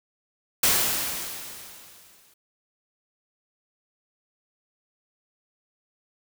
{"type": "noise with exponential decay", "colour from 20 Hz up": "white", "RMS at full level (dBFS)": -19, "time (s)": [0.63, 2.34], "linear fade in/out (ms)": 5, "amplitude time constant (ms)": 370, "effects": []}